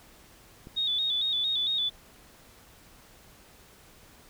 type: click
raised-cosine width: 3 ms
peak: -31 dBFS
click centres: 0.671 s
type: tone with vibrato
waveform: sine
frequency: 3600 Hz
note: A7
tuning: 39 cents sharp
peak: -25 dBFS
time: 0.76-1.9 s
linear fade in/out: 20 ms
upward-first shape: square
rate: 4.4 Hz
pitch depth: 61 cents each way
effects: pink hiss -55 dBFS RMS until 4.29 s